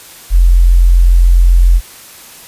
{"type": "tone", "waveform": "sine", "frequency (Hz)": 43.65, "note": "F1", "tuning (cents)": 0, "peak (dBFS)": -3, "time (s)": [0.3, 1.81], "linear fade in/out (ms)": 50, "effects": ["white hiss -35 dBFS RMS until 2.47 s", "resampled to 32000 Hz"]}